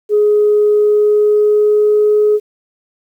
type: tone with pitch glide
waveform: sine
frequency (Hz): 418.6 to 421.5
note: G#4 to G#4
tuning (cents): +14 to +26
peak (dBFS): -7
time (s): 0.09-2.4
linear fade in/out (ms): 50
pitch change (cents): +12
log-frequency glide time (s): 0.67-2.15
effects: tanh soft clip ceiling -3 dBFS + 8-bit